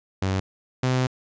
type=tone pair in turn; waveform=sawtooth; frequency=95.4 / 128.16 Hz; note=G2 / C3; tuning=-47 / -35 cents; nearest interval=perfect fourth; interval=512 cents; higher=second; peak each=-18 / -16 dBFS; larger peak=second; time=0.22-0.4 / 0.83-1.07 s; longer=second; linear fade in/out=5 ms; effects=resampled to 16000 Hz